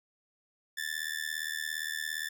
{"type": "tone with amplitude modulation", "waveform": "sawtooth", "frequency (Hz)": 1760, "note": "A6", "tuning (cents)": 0, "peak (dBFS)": -26, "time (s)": [0.77, 2.29], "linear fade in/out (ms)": 10, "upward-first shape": "sine", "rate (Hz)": 77.4, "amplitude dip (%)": 95, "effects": []}